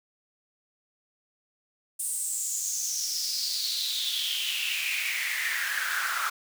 pink noise with high-pass filter sweep, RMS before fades -30 dBFS, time 1.99-6.3 s, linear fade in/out 10 ms, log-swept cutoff 9100 to 1300 Hz, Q 6.4, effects none

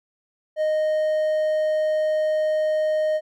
triangle tone, 619 Hz, D#5, 9 cents flat, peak -17 dBFS, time 0.56-3.21 s, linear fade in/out 50 ms, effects none

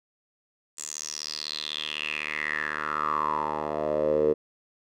10% pulse tone with band-pass filter sweep, 76 Hz, D#2, 40 cents flat, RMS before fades -29 dBFS, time 0.77-4.34 s, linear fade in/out 20 ms, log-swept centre 7600 to 440 Hz, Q 6.8, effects none

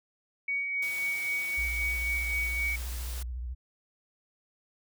sine tone with tremolo, 2249 Hz, C#7, 24 cents sharp, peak -27 dBFS, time 0.48-2.76 s, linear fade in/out 5 ms, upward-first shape sine, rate 3.8 Hz, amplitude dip 35%
white noise, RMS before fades -43 dBFS, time 0.82-3.23 s, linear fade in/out 5 ms
sine tone with vibrato, 61.3 Hz, B1, 12 cents flat, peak -33 dBFS, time 1.57-3.55 s, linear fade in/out 20 ms, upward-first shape sine, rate 14 Hz, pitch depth 120 cents each way
effects none

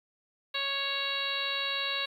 harmonic tone, 554 Hz, C#5, 1 cent flat, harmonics 1 / 2 / 3 / 4 / 5 / 6 / 7 / 8, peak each -42 / -39 / -38 / -39 / -36 / -42 / -33 / -41 dBFS, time 0.54-2.06 s, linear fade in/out 10 ms, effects 10-bit

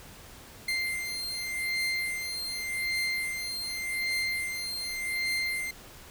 30% pulse beating tone pair, 2093 / 2093.86 Hz, C7 / C7, 0 / +1 cents, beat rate 0.86 Hz, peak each -30 dBFS, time 0.68-5.71 s, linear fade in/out 5 ms, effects pink hiss -49 dBFS RMS until 6.1 s

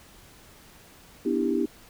sine chord, E minor seventh, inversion second, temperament just, 247.2 / 296.7 / 329.6 / 395.6 Hz, B3 / D4 / E4 / G4, +2 / +18 / 0 / +16 cents, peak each -28 dBFS, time 1.25-1.66 s, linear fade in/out 10 ms, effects pink hiss -52 dBFS RMS until 1.89 s

